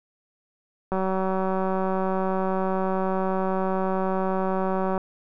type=click train; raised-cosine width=1 ms; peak=-13 dBFS; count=768; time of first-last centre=0.92-4.978 s; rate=189 Hz; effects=none